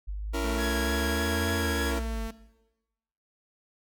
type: exponential two-way sweep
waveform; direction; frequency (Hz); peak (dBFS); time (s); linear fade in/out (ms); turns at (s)
sine; up then down; 48.46 to 87.31 to 48.46; -30; 0.07-2.29; 20; 1.55
type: chord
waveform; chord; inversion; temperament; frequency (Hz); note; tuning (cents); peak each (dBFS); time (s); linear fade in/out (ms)
sawtooth; A# diminished; first; just; 279.7 / 335.6 / 466.2; C#4 / E4 / A#4; +16 / +31 / 0; -30; 0.33-2; 20
type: tone with pitch glide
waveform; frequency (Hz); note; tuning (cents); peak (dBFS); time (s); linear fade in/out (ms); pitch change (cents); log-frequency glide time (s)
sawtooth; 220 to 224.6; A3 to A3; 0 to +36; -31; 0.44-2.31; 5; +36; 1.15-1.87
type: tone with vibrato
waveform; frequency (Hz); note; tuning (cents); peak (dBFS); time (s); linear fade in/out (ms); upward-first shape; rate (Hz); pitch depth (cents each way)
sawtooth; 1661.2; G#6; 0; -29; 0.57-1.94; 50; sine; 3.4; 12
effects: noise-tail reverb RT60 1.0 s tail -17 dB re dry